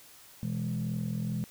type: chord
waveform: sine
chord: E major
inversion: second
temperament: equal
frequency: 123.47 / 164.81 / 207.7 Hz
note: B2 / E3 / G#3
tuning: 0 / 0 / 0 cents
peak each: -33 dBFS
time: 0.43-1.44 s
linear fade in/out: 0 ms
effects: tanh soft clip ceiling -25 dBFS + white hiss -54 dBFS RMS until 1.5 s